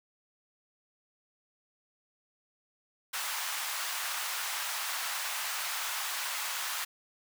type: high-pass noise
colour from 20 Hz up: pink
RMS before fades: -35 dBFS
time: 3.13-6.85 s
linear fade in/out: 10 ms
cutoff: 900 Hz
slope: 24 dB/octave
effects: none